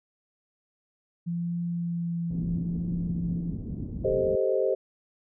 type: tone with vibrato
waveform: sine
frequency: 170.7 Hz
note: F3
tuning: 39 cents flat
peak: -27 dBFS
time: 1.26-3.52 s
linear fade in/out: 20 ms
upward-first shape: triangle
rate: 0.72 Hz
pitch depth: 17 cents each way
type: low-pass noise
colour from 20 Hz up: white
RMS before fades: -35 dBFS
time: 2.3-4.36 s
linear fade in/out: 10 ms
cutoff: 250 Hz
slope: 24 dB/octave
type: chord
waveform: sine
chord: A half-diminished seventh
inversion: third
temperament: equal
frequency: 392 / 440 / 523.3 / 622.3 Hz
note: G4 / A4 / C5 / Eb5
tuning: 0 / 0 / 0 / 0 cents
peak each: -27 / -30 / -26 / -30 dBFS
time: 4.04-4.75 s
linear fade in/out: 10 ms
effects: none